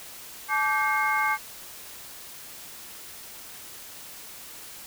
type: tone cluster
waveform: sine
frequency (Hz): 861 / 1164 / 1568 / 2148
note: A5 / D6 / G6 / C7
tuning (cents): -38 / -16 / 0 / +45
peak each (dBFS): -27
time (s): 0.48-1.38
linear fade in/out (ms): 50
effects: tanh soft clip ceiling -12 dBFS + white hiss -43 dBFS RMS until 4.86 s